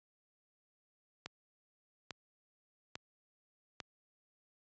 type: click train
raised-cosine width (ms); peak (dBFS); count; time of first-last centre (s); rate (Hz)
0.2; -24; 4; 1.26-3.802; 1.18
effects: high-pass 80 Hz 12 dB/octave + resampled to 16000 Hz